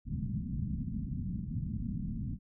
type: low-pass noise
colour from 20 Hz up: white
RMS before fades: -36 dBFS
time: 0.05-2.39 s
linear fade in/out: 50 ms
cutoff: 230 Hz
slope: 48 dB/octave
effects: none